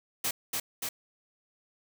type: noise with echo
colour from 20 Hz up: white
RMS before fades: -30 dBFS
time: 0.24-0.31 s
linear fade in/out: 5 ms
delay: 290 ms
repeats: 2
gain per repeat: -2 dB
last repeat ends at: 0.89 s
effects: none